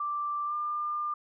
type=tone with pitch glide; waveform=sine; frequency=1176 to 1199.3 Hz; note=D6 to D6; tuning=+2 to +36 cents; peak=-29 dBFS; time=0-1.14 s; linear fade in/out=5 ms; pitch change=+34 cents; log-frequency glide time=0.46-0.54 s; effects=none